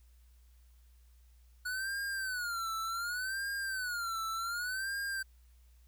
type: tone with vibrato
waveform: square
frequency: 1461 Hz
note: F#6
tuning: 22 cents flat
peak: -35 dBFS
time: 1.65-5.23 s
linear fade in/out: 10 ms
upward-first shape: sine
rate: 0.67 Hz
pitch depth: 170 cents each way
effects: added 60 Hz sine -58 dBFS peak until 5.87 s + white hiss -73 dBFS RMS until 5.87 s